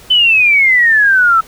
sine exponential sweep, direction down, 3057 to 1303 Hz, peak -6 dBFS, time 0.1-1.41 s, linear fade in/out 10 ms, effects pink hiss -39 dBFS RMS until 1.47 s

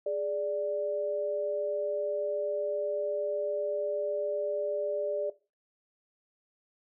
sine tone pair together, 415.3 / 587.3 Hz, G#4 / D5, 0 / 0 cents, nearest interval tritone, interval 600 cents, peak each -34 / -29 dBFS, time 0.06-5.3 s, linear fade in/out 5 ms, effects noise-tail reverb RT60 0.3 s tail -18 dB re dry

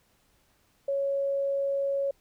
sine tone, 554.4 Hz, C#5, in tune, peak -25 dBFS, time 0.88-2.11 s, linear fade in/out 5 ms, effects pink hiss -67 dBFS RMS until 2.2 s

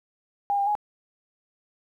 sine tone with pitch steps, 808 / 799 / 834 Hz, G#5 / G5 / G#5, -48 / +33 / +7 cents, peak -21 dBFS, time 0.5-0.752 s, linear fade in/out 0 ms, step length 84 ms, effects 10-bit

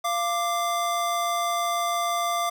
square tone pair together, 691 / 1180.4 Hz, F5 / D6, -19 / +8 cents, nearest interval major sixth, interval 927 cents, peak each -27 dBFS, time 0.04-2.5 s, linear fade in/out 10 ms, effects none

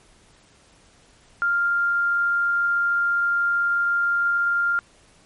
sine tone, 1396.9 Hz, F6, in tune, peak -18 dBFS, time 1.42-4.79 s, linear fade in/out 0 ms, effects pink hiss -55 dBFS RMS until 5.25 s + MP3 48 kbps

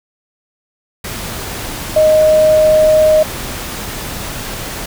sine tone in noise, 621 Hz, D#5, 3 cents flat, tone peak -6 dBFS, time 1.96-3.23 s, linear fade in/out 5 ms, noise pink, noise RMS -24 dBFS, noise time 1.04-4.86 s, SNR +15 dB, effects none

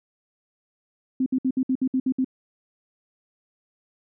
sine tone bursts, 260 Hz, C4, 11 cents flat, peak -19 dBFS, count 9, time 1.2-2.246 s, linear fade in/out 5 ms, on 62 ms, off 61 ms, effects none

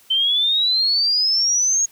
sine exponential sweep, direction up, 3075 to 6645 Hz, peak -15 dBFS, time 0.1-1.86 s, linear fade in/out 10 ms, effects white hiss -52 dBFS RMS until 1.91 s

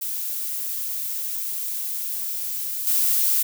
violet noise with level steps, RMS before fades -28 / -20 dBFS, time 0.01-3.43 s, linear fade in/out 10 ms, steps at 2.87 s, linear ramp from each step 2 ms, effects none

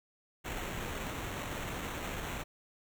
pink noise with sample-and-hold, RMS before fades -39 dBFS, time 0.44-2.44 s, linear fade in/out 20 ms, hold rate 4900 Hz, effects none

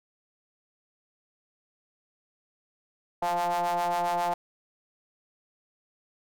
square ring-modulated tone, 86.7 Hz, F2, 12 cents flat, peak -23 dBFS, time 3.22-4.34 s, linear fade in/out 5 ms, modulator 784 Hz, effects none

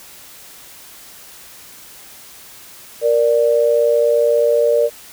sine tone pair together, 467.6 / 587.3 Hz, A#4 / D5, +5 / 0 cents, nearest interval major third, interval 395 cents, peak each -14 dBFS, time 3.01-4.9 s, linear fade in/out 50 ms, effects white hiss -40 dBFS RMS until 5.12 s

